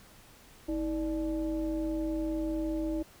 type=tone with frequency modulation; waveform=sine; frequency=319.4 Hz; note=D#4; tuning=45 cents sharp; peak=-29 dBFS; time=0.68-3.03 s; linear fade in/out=10 ms; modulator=272 Hz; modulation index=0.74; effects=pink hiss -56 dBFS RMS until 3.2 s